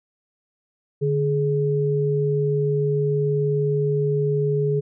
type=tone pair together; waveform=sine; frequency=146.83 / 420.1 Hz; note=D3 / G#4; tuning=0 / +20 cents; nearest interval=octave + tritone; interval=1820 cents; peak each=-21 dBFS; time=1.01-4.81 s; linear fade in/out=20 ms; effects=none